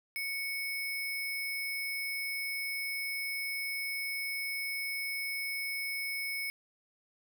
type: tone with sample-and-hold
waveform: sine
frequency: 2220 Hz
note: C#7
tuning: 2 cents sharp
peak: -33 dBFS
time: 0.16-6.5 s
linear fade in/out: 0 ms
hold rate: 7350 Hz
effects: none